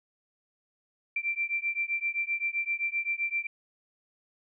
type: beating tone pair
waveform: sine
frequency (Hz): 2349 / 2356.7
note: D7 / D7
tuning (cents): 0 / +5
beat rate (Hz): 7.7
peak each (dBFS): -31 / -31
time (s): 1.16-3.47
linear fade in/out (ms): 5
effects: none